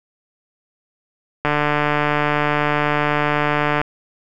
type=click train; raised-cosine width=0.5 ms; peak=-3 dBFS; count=351; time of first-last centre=1.45-3.815 s; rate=148 Hz; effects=none